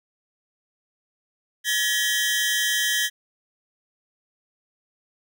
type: tone cluster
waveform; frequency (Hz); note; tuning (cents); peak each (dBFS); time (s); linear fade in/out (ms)
sawtooth; 1700 / 1909 / 3135; G#6 / A#6 / G7; +40 / +41 / -1; -22; 1.64-3.1; 50
effects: none